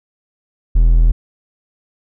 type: tone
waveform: triangle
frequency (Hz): 41.2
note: E1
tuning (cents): 0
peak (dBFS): -5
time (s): 0.75-1.12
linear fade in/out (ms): 10
effects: none